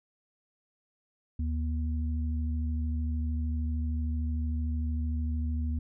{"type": "tone pair together", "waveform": "sine", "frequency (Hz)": [75.6, 240], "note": ["D#2", "B3"], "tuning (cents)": [-49, -49], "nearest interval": "octave + minor sixth", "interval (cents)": 2000, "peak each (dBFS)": [-28, -37], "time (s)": [1.39, 5.79], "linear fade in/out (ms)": 5, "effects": []}